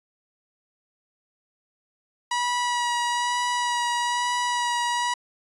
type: tone with vibrato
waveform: sawtooth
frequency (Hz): 968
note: B5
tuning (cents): -35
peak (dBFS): -19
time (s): 2.31-5.14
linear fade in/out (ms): 5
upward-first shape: sine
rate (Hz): 1.1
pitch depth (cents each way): 14
effects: resampled to 22050 Hz